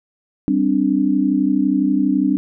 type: chord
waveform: sine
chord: G suspended fourth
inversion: none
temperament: equal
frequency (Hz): 196 / 261.6 / 293.7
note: G3 / C4 / D4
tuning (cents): 0 / 0 / 0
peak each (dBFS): -20 / -18 / -17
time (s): 0.48-2.37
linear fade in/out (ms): 0
effects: none